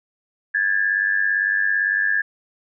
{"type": "tone pair together", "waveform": "sine", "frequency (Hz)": [1644.2, 1742], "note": ["G#6", "A6"], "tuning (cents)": [-18, -18], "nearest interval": "minor second", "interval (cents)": 100, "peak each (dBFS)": [-20, -20], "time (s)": [0.54, 2.22], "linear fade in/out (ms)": 10, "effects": []}